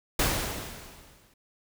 pink noise with exponential decay, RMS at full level -23 dBFS, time 0.19-1.34 s, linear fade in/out 5 ms, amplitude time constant 250 ms, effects none

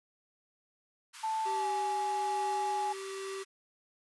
pink high-pass noise, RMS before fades -48 dBFS, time 1.13-3.45 s, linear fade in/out 20 ms, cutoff 930 Hz, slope 96 dB/octave
sine tone with pitch glide, 880 to 835.9 Hz, A5 to G#5, 0 to +11 cents, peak -30 dBFS, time 1.23-2.93 s, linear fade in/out 10 ms, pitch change -89 cents, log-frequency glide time 1.55-1.67 s
square tone with tremolo, 387.6 Hz, G4, 20 cents flat, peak -38 dBFS, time 1.45-3.44 s, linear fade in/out 20 ms, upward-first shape triangle, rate 1.2 Hz, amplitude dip 30%
effects resampled to 24000 Hz

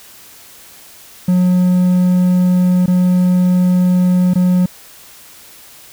triangle tone with dropouts, 181 Hz, F#3, 38 cents flat, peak -7 dBFS, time 1.28-4.66 s, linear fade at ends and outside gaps 5 ms, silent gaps 2.861-2.878 / 4.337-4.355 s, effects white hiss -40 dBFS RMS until 5.92 s

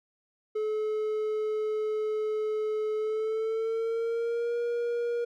triangle tone with pitch glide, 430 to 474.4 Hz, A4 to A#4, -40 to +30 cents, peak -25 dBFS, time 0.55-5.25 s, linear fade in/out 10 ms, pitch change +170 cents, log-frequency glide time 2.96-4.57 s, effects none

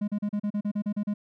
triangle tone bursts, 206.8 Hz, G#3, 7 cents flat, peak -23 dBFS, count 11, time 0.01-1.14 s, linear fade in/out 10 ms, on 70 ms, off 36 ms, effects none

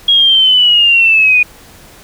sine linear sweep, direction down, 3304 to 2450 Hz, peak -5 dBFS, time 0.08-1.43 s, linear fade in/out 5 ms, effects pink hiss -39 dBFS RMS until 2.03 s

